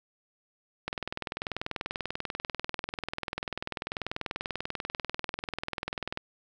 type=click train; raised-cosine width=0.3 ms; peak=-16 dBFS; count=109; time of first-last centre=0.88-6.174 s; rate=20.4 Hz; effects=none